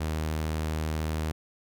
sawtooth tone, 78.2 Hz, D#2, 9 cents sharp, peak -24 dBFS, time 0-1.32 s, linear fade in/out 10 ms, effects none

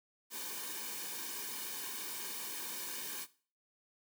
white noise with comb filter, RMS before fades -42 dBFS, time 0.3-3.27 s, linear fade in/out 50 ms, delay 1.5 ms, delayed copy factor -0.75, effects noise-tail reverb RT60 0.4 s tail -17 dB re dry + high-pass 200 Hz 12 dB/octave

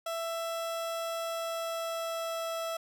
30% pulse tone with pitch glide, 664 to 659.8 Hz, E5 to E5, +12 to +1 cents, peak -30 dBFS, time 0.06-2.77 s, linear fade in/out 5 ms, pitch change -11 cents, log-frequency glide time 1.19-2.57 s, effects none

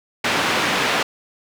white band-pass noise, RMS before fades -20 dBFS, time 0.24-1.03 s, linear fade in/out 5 ms, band 130 to 2600 Hz, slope 12 dB/octave, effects none

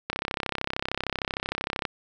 click train, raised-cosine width 0.3 ms, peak -11 dBFS, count 59, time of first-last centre 0.1-1.852 s, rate 33.1 Hz, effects none

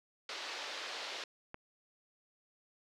white band-pass noise, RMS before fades -43 dBFS, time 0.29-1.24 s, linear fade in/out 2 ms, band 360 to 4700 Hz, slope 24 dB/octave
click, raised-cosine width 0.5 ms, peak -29 dBFS, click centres 1.544 s
effects none

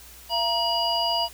sine tone cluster, 680 / 939 / 2913 / 4815 Hz, F5 / A#5 / F#7 / D8, -46 / +12 / -28 / +42 cents, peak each -27 dBFS, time 0.29-1.29 s, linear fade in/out 50 ms, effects added 60 Hz sine -50 dBFS peak until 1.33 s + white hiss -47 dBFS RMS until 1.33 s

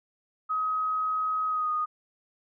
sine tone with pitch glide, 1266 to 1235.7 Hz, D#6 to D#6, +30 to -12 cents, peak -25 dBFS, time 0.49-1.86 s, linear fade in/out 20 ms, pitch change -42 cents, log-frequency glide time 1.47-1.72 s, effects none

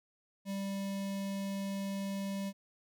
square tone with notch filter, 196.5 Hz, G3, 4 cents sharp, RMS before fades -37 dBFS, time 0.45-2.53 s, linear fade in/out 50 ms, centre 1400 Hz, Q 1.9, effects none

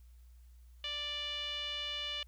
5% pulse tone with low-pass filter, 587.3 Hz, D5, in tune, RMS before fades -39 dBFS, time 0.84-2.23 s, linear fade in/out 2 ms, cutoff 3200 Hz, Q 8.7, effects added 60 Hz sine -54 dBFS peak until 2.27 s + white hiss -74 dBFS RMS until 2.27 s

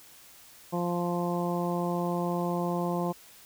harmonic tone, 174.61 Hz, F3, in tune, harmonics 1 / 2 / 3 / 4 / 5 / 6, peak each -30 / -33 / -35 / -36 / -37 / -38 dBFS, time 0.72-3.13 s, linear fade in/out 20 ms, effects white hiss -53 dBFS RMS until 3.45 s

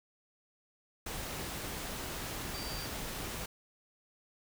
sine tone in noise, 4678 Hz, D8, 8 cents flat, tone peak -44 dBFS, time 2.54-2.86 s, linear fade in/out 5 ms, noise pink, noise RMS -40 dBFS, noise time 1.06-3.46 s, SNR -7 dB, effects none

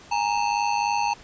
square ring-modulated tone, 880 Hz, A5, in tune, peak -19 dBFS, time 0.11-1.14 s, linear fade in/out 10 ms, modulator 51.7 Hz, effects pink hiss -48 dBFS RMS until 1.23 s + resampled to 16000 Hz

